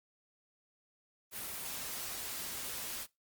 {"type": "noise", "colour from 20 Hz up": "white", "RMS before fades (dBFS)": -41, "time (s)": [1.31, 3.07], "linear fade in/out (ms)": 50, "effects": ["noise-tail reverb RT60 0.2 s tail -21 dB re dry", "Opus 32 kbps"]}